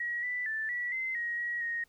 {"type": "tone with pitch steps", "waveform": "sine", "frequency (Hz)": [1908, 1980, 1762, 1945, 2064, 1890, 1906, 1868], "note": ["A#6", "B6", "A6", "B6", "C7", "A#6", "A#6", "A#6"], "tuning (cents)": [40, 4, 2, -27, -24, 23, 38, 3], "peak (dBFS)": -31, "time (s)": [0, 1.84], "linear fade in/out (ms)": 5, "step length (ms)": 230, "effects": ["pink hiss -68 dBFS RMS until 1.88 s"]}